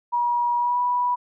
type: tone with pitch glide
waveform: sine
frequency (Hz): 960 to 980.2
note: B5 to B5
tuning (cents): -49 to -13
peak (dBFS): -19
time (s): 0.12-1.16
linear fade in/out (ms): 20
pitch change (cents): +36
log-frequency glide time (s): 0.58-0.79
effects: none